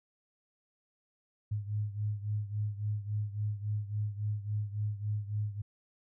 sine beating tone pair, 103.83 / 107.43 Hz, G#2 / A2, 0 / -41 cents, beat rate 3.6 Hz, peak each -33 / -37 dBFS, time 1.51-5.62 s, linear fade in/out 10 ms, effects none

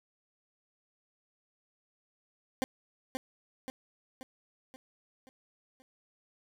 20% pulse tone with echo, 260.8 Hz, C4, 5 cents flat, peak -23 dBFS, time 2.62-2.64 s, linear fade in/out 0 ms, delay 530 ms, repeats 6, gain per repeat -5 dB, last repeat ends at 5.82 s, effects none

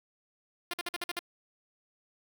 5% pulse tone bursts, 349.2 Hz, F4, in tune, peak -21 dBFS, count 7, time 0.71-1.192 s, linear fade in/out 2 ms, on 26 ms, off 50 ms, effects none

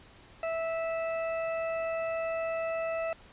40% pulse tone, 656 Hz, E5, 9 cents flat, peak -29 dBFS, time 0.43-3.13 s, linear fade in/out 2 ms, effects pink hiss -55 dBFS RMS until 3.32 s + resampled to 8000 Hz

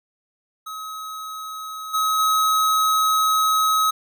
square tone with level steps, 1276 Hz, D#6, 43 cents sharp, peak -31 / -19 / -17 dBFS, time 0.66-3.91 s, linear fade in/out 10 ms, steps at 1.93 / 2.18 s, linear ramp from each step 20 ms, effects none

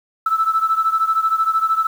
sine beating tone pair, 1311 / 1324 Hz, E6 / E6, -10 / +7 cents, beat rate 13 Hz, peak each -16 / -19 dBFS, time 0.26-1.87 s, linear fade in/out 5 ms, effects tanh soft clip ceiling -7 dBFS + 7-bit

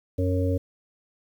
harmonic tone, 91.8 Hz, F#2, 13 cents flat, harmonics 1 / 3 / 5 / 6, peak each -23 / -28 / -30 / -31 dBFS, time 0.18-0.58 s, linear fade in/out 10 ms, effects 9-bit

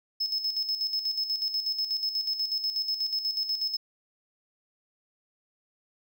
triangle tone with tremolo, 5200 Hz, E8, 24 cents flat, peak -24 dBFS, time 0.2-3.77 s, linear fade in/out 10 ms, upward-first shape square, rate 8.2 Hz, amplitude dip 60%, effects none

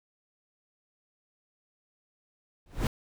brown noise with exponential growth, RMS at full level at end -20 dBFS, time 2.66-2.87 s, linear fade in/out 1 ms, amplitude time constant 44 ms, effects none

